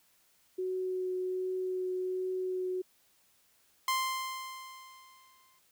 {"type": "tone with vibrato", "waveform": "sine", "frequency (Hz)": 370, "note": "F#4", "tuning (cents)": 0, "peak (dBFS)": -31, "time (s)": [0.58, 2.82], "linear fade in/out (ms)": 10, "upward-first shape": "triangle", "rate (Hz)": 1.3, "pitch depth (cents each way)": 10}
{"type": "tone with exponential decay", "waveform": "sawtooth", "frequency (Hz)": 1046, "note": "C6", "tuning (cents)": -1, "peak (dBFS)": -23, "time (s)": [3.88, 5.59], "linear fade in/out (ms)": 2, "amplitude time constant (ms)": 370}
{"effects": ["white hiss -68 dBFS RMS until 5.71 s"]}